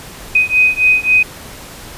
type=beating tone pair; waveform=sine; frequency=2504 / 2507.7 Hz; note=D#7 / D#7; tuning=+10 / +13 cents; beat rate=3.7 Hz; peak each=-12 dBFS; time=0.35-1.23 s; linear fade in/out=5 ms; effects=pink hiss -33 dBFS RMS until 1.97 s + resampled to 32000 Hz